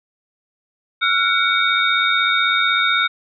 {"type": "tone cluster", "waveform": "sine", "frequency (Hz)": [1357, 1453, 2253, 3691], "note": ["E6", "F#6", "C#7", "A#7"], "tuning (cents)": [50, -32, 28, -18], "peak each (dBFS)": -20, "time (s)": [1.01, 3.08], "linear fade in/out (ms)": 20, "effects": []}